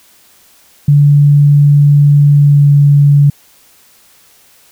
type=tone with pitch glide; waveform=sine; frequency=144.6 to 143.44 Hz; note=D3 to D3; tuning=-27 to -40 cents; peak=-3 dBFS; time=0.88-3.3 s; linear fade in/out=5 ms; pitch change=-13 cents; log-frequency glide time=2.32-2.7 s; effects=white hiss -46 dBFS RMS until 4.71 s